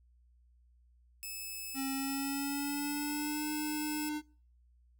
5% pulse tone, 2601 Hz, E7, 24 cents flat, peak -31 dBFS, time 1.23-4.09 s, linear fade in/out 0 ms
square tone with pitch glide, 270.2 to 301.5 Hz, C#4 to D4, -44 to +46 cents, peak -35 dBFS, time 1.74-4.22 s, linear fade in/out 50 ms, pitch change +190 cents, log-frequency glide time 1.94-3.47 s
effects noise-tail reverb RT60 0.5 s tail -26 dB re dry + added 60 Hz sine -62 dBFS peak until 4.99 s

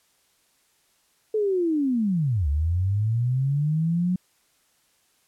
sine linear two-way sweep, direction down then up, 440 to 69.3 to 184.2 Hz, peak -20 dBFS, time 1.34-4.16 s, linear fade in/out 5 ms, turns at 2.48 s, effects white hiss -65 dBFS RMS until 5.27 s + low-pass 12000 Hz 12 dB/octave

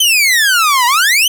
sawtooth exponential two-way sweep, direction down then up, 3136 to 938 to 3136 Hz, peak -5 dBFS, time 0-1.28 s, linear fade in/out 5 ms, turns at 0.86 s, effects none

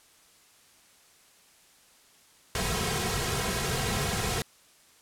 pink noise with comb filter, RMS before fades -29 dBFS, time 2.55-4.42 s, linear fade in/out 2 ms, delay 3.4 ms, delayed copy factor -0.75, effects white hiss -59 dBFS RMS until 5.01 s + low-pass 11000 Hz 12 dB/octave

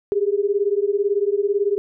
sine beating tone pair, 396.1 / 414.1 Hz, G4 / G#4, +18 / -5 cents, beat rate 18 Hz, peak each -20 / -20 dBFS, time 0.12-1.78 s, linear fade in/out 0 ms, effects none

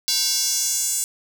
square tone with high-pass filter sweep, 311.1 Hz, D#4, in tune, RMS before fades -22 dBFS, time 0.08-1.04 s, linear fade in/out 0 ms, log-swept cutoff 4600 to 7700 Hz, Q 2.9, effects none

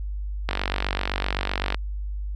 click train, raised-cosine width 0.3 ms, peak -8 dBFS, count 61, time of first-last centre 0.49-1.745 s, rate 47.8 Hz, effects added 50 Hz sine -27 dBFS peak until 2.35 s

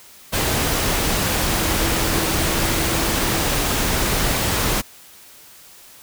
sine tone in noise, 327.8 Hz, E4, 10 cents flat, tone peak -29 dBFS, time 1.47-3.46 s, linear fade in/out 20 ms, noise pink, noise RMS -20 dBFS, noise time 0.32-4.82 s, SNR -12 dB, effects white hiss -45 dBFS RMS until 6.02 s

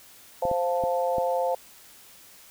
sine chord, F major, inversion second, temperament equal, 523.3 / 698.5 / 880 Hz, C5 / F5 / A5, 0 / 0 / 0 cents, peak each -25 / -28 / -30 dBFS, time 0.42-1.55 s, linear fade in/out 5 ms
clicks, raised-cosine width 2 ms, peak -20 dBFS, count 4, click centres 0.453 / 0.514 / 0.838 / 1.183 s
effects white hiss -51 dBFS RMS until 2.5 s

